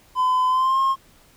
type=tone with pitch glide; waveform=triangle; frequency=1016 to 1071.5 Hz; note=B5 to C6; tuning=+49 to +41 cents; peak=-14 dBFS; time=0.15-0.96 s; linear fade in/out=50 ms; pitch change=+92 cents; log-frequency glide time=0.48-0.8 s; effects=tanh soft clip ceiling -10 dBFS + pink hiss -54 dBFS RMS until 1.36 s